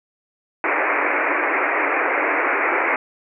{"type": "band-pass noise", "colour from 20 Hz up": "white", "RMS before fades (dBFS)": -20, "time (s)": [0.64, 2.96], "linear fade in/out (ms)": 2, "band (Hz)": [280, 2400], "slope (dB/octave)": 96, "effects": []}